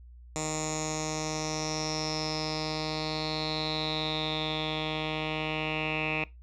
10% pulse tone with low-pass filter sweep, 155.56 Hz, D#3, in tune, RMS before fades -32 dBFS, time 0.36-6.24 s, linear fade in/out 0 ms, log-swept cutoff 7300 to 2600 Hz, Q 8.9, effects noise-tail reverb RT60 0.2 s tail -20 dB re dry + added 60 Hz sine -47 dBFS peak until 6.42 s

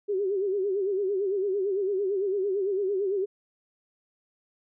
sine tone with vibrato, 392 Hz, G4, in tune, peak -24 dBFS, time 0.08-3.26 s, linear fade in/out 20 ms, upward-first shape sine, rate 8.9 Hz, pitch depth 100 cents each way, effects none

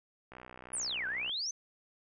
click train, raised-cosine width 0.5 ms, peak -33 dBFS, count 62, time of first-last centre 0.32-1.294 s, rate 62.6 Hz
sine exponential two-way sweep, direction down then up, 10570 to 1480 to 6310 Hz, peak -33 dBFS, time 0.73-1.51 s, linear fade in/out 5 ms, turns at 1.07 s
effects none

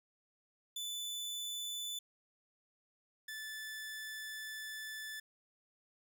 sawtooth tone pair in turn, 3495 / 1747.5 Hz, A7 / A6, -12 / -12 cents, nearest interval octave, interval 1200 cents, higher first, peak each -36 / -39 dBFS, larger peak first, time 0.76-1.99 / 3.28-5.2 s, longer second, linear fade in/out 5 ms, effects none

